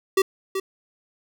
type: tone with echo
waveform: square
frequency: 384.7 Hz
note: G4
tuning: 33 cents flat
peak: -16 dBFS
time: 0.17-0.22 s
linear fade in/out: 5 ms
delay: 380 ms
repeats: 1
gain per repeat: -8 dB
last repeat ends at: 0.6 s
effects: none